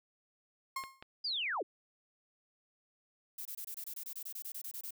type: tone with exponential decay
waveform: 35% pulse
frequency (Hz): 1071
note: C6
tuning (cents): +40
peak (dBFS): -32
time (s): 0.76-1.03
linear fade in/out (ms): 5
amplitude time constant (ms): 57
type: clicks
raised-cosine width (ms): 0.3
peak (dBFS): -30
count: 2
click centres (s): 0.838 / 1.025
type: linear sweep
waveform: sine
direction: down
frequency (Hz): 4982 to 261.6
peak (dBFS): -33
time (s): 1.24-1.63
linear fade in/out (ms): 10
type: noise bursts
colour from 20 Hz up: violet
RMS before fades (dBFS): -43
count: 16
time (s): 3.38-4.908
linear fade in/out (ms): 5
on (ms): 73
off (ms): 24
effects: none